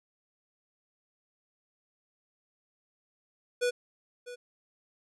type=tone with echo; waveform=square; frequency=490 Hz; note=B4; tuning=14 cents flat; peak=-26 dBFS; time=3.61-3.71 s; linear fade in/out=20 ms; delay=650 ms; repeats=1; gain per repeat=-15 dB; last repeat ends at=4.36 s; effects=resampled to 24000 Hz